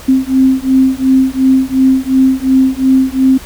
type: beating tone pair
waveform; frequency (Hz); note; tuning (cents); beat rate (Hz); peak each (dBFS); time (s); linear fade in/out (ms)
sine; 261.6 / 264.4; C4 / C4; 0 / +18; 2.8; -10; 0.08-3.38; 10
effects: added 60 Hz sine -35 dBFS peak until 3.45 s + pink hiss -33 dBFS RMS until 3.45 s